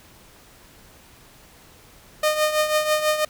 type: tone with tremolo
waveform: sawtooth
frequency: 612 Hz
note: D#5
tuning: 29 cents flat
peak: -12 dBFS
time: 2.23-3.25 s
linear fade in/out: 5 ms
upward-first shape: triangle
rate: 6.1 Hz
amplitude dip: 70%
effects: pink hiss -50 dBFS RMS until 3.29 s